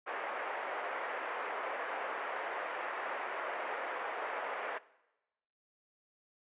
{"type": "band-pass noise", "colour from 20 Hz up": "pink", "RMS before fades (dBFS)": -39, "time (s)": [0.06, 4.79], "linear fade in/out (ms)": 20, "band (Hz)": [490, 2100], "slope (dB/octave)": 24, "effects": ["noise-tail reverb RT60 1.0 s tail -20 dB re dry", "resampled to 8000 Hz"]}